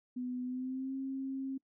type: tone with pitch glide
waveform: sine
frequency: 249.8 to 267.7 Hz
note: B3 to C4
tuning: +20 to +40 cents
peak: -35 dBFS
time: 0.16-1.58 s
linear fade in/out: 10 ms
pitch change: +120 cents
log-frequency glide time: 0.43-0.94 s
effects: noise-tail reverb RT60 0.1 s tail -23 dB re dry